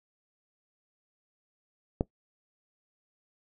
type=click; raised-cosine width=2 ms; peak=-12 dBFS; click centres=2.009 s; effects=noise-tail reverb RT60 0.1 s tail -20 dB re dry